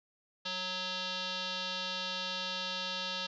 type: tone with frequency modulation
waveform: sine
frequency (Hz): 188.4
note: F#3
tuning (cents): +32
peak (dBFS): -34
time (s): 0.45-3.27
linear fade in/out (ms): 10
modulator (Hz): 737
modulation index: 6.1
effects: none